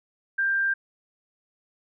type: tone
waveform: sine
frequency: 1586 Hz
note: G6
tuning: 20 cents sharp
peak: -21 dBFS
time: 0.38-0.74 s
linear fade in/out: 10 ms
effects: none